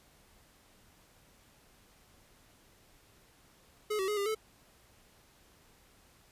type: tone with pitch steps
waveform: square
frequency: 424.4 / 381.4 / 419.7 / 401.1 / 435.9 Hz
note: G#4 / G4 / G#4 / G4 / A4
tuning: +38 / -47 / +18 / +40 / -16 cents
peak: -31 dBFS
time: 3.9-4.35 s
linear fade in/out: 10 ms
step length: 90 ms
effects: pink hiss -63 dBFS RMS until 6.31 s + resampled to 32000 Hz